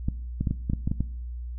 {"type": "clicks", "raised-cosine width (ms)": 5, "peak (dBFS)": -13, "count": 9, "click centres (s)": [0.085, 0.41, 0.472, 0.51, 0.699, 0.734, 0.875, 0.915, 1.006], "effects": ["noise-tail reverb RT60 0.7 s tail -19 dB re dry", "added 60 Hz sine -32 dBFS peak until 1.58 s"]}